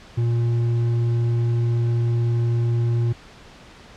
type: tone with hard clipping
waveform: sine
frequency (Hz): 117.6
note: A#2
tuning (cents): +16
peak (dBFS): -19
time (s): 0.17-3.13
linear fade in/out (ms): 10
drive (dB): 5
effects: pink hiss -45 dBFS RMS until 3.96 s + low-pass 5000 Hz 12 dB/octave